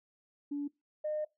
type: tone pair in turn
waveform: sine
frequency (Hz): 287.5 / 609.2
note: D4 / D#5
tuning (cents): -37 / -37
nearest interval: octave + minor second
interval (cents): 1300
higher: second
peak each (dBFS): -32 / -31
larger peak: second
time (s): 0.51-0.68 / 1.04-1.25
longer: second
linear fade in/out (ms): 10
effects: noise-tail reverb RT60 0.2 s tail -21 dB re dry + tanh soft clip ceiling -27 dBFS